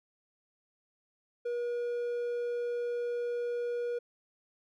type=tone; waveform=triangle; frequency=480 Hz; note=B4; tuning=49 cents flat; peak=-29 dBFS; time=1.45-3.99 s; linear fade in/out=10 ms; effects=none